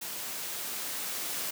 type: noise with level ramp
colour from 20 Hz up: white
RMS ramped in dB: -38 to -34 dBFS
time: 0.01-1.51 s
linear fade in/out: 10 ms
effects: high-pass 150 Hz 12 dB/octave